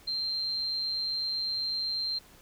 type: tone with amplitude modulation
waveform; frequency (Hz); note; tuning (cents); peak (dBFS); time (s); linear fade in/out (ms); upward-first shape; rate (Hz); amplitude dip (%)
sine; 4154; C8; -13; -27; 0.07-2.19; 10; sine; 148; 40
effects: pink hiss -56 dBFS RMS until 2.41 s